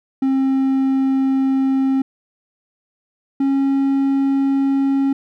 triangle tone pair in turn, 267.2 / 273.4 Hz, C4 / C#4, +36 / -24 cents, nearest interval unison, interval 40 cents, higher second, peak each -12 dBFS, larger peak neither, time 0.22-2.02 / 3.4-5.13 s, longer first, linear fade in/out 5 ms, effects none

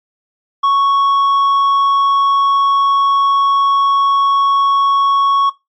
triangle tone with tanh clipping, 1109 Hz, C#6, in tune, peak -10 dBFS, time 0.63-5.5 s, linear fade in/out 10 ms, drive 9 dB, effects noise-tail reverb RT60 0.2 s tail -19 dB re dry + MP3 32 kbps

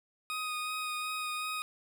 20% pulse tone with vibrato, 1246 Hz, D#6, 2 cents sharp, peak -29 dBFS, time 0.3-1.62 s, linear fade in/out 0 ms, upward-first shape sine, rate 2.7 Hz, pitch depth 14 cents each way, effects none

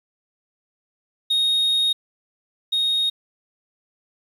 sine tone pair in turn, 3729 / 3729 Hz, A#7 / A#7, 0 / 0 cents, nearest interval unison, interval 0 cents, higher neither, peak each -14 / -16 dBFS, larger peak first, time 1.3-1.93 / 2.72-3.1 s, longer first, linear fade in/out 10 ms, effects tanh soft clip ceiling -16 dBFS + 8-bit

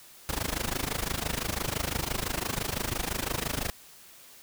pink noise with amplitude modulation, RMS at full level -28 dBFS, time 0.29-3.7 s, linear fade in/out 0 ms, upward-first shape sine, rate 25.9 Hz, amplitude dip 90%, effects white hiss -52 dBFS RMS until 4.42 s

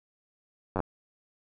slowing click train, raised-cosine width 1 ms, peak -15 dBFS, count 5, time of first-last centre 0.76-0.803 s, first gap 10 ms, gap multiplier 1.05, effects none

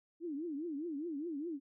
sine tone with vibrato, 311.1 Hz, D#4, in tune, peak -37 dBFS, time 0.2-1.6 s, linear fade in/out 50 ms, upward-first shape triangle, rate 4.9 Hz, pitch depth 250 cents each way, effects none

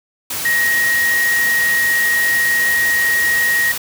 sine tone in noise, 1885 Hz, A#6, 19 cents sharp, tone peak -13 dBFS, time 0.45-3.72 s, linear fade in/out 5 ms, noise white, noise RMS -23 dBFS, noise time 0.3-3.78 s, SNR +7 dB, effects none

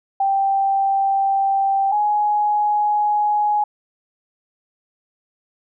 sine tone pair in turn, 784 / 835.9 Hz, G5 / G#5, 0 / +11 cents, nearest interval minor second, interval 111 cents, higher second, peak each -15 dBFS, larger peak neither, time 0.2-1.92 / 1.92-3.64 s, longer neither, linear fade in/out 5 ms, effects none

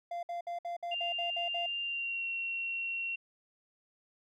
triangle tone bursts, 692 Hz, F5, 16 cents flat, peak -33 dBFS, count 9, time 0.11-1.662 s, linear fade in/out 5 ms, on 120 ms, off 59 ms
sine tone with pitch glide, 2794 to 2733 Hz, F7 to F7, 0 to -38 cents, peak -33 dBFS, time 0.91-3.16 s, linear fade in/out 10 ms, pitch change -38 cents, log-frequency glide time 1.81-2.26 s
effects none

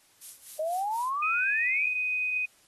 violet noise with tremolo, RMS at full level -39 dBFS, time 0.21-1.11 s, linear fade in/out 10 ms, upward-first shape sine, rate 4.1 Hz, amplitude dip 80%
sine exponential sweep, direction up, 610 to 2492 Hz, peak -27 dBFS, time 0.59-1.88 s, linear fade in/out 5 ms
sine tone, 2500 Hz, D#7, 8 cents sharp, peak -26 dBFS, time 1.22-2.46 s, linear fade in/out 10 ms
effects white hiss -62 dBFS RMS until 2.67 s + AAC 32 kbps

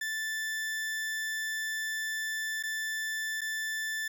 40% pulse tone with dropouts, 1760 Hz, A6, in tune, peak -31 dBFS, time 0.01-4.08 s, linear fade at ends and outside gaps 5 ms, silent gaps 2.627-2.635 / 3.409-3.415 s, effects none

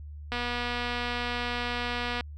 click train, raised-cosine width 0.3 ms, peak -16 dBFS, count 458, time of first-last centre 0.32-2.208 s, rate 242 Hz, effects added 74 Hz sine -39 dBFS peak until 2.37 s

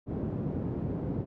pink band-pass noise, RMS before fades -33 dBFS, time 0.06-1.26 s, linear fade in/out 50 ms, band 110 to 310 Hz, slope 12 dB/octave, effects none

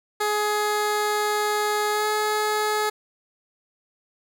15% pulse tone with pitch glide, 420 to 424.9 Hz, G#4 to G#4, +19 to +40 cents, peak -15 dBFS, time 0.2-2.9 s, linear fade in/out 10 ms, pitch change +21 cents, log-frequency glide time 1.92-2.06 s, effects none

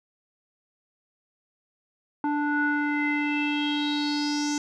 square tone with low-pass filter sweep, 293.7 Hz, D4, in tune, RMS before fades -26 dBFS, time 2.24-4.58 s, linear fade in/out 2 ms, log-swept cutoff 1100 to 6400 Hz, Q 6.3, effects none

